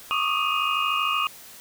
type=tone cluster; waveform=sine; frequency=1109 / 1197 / 1250 / 2510 / 2833 Hz; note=C#6 / D6 / D#6 / D#7 / F7; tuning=0 / +33 / +8 / +15 / +24 cents; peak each=-28 dBFS; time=0.11-1.27 s; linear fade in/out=0 ms; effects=white hiss -45 dBFS RMS until 1.6 s